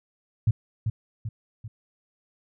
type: tone with echo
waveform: sine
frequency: 110 Hz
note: A2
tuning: in tune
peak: -16 dBFS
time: 0.47-0.51 s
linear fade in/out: 5 ms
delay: 390 ms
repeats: 3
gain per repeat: -6 dB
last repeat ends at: 1.68 s
effects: none